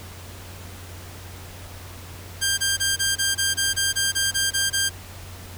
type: tone bursts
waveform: 10% pulse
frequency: 1592 Hz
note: G6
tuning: 26 cents sharp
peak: -11 dBFS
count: 13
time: 2.41-4.896 s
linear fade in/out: 20 ms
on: 170 ms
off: 23 ms
effects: added 90 Hz sine -39 dBFS peak until 5.57 s + pink hiss -42 dBFS RMS until 5.57 s